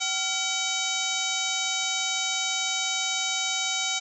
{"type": "harmonic tone with a mistuned harmonic", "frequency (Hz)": 762, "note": "G5", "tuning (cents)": -49, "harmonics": [1, 2, 3, 4, 5, 6, 7, 8, 9, 10], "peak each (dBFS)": [-36, -37, -32, -34, -31, -39, -38, -33, -33, -41], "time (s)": [0, 4], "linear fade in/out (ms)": 20, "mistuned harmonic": 2, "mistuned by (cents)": -150, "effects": []}